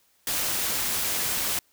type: noise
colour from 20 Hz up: white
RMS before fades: -27 dBFS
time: 0.27-1.59 s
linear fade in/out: 2 ms
effects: white hiss -65 dBFS RMS until 1.72 s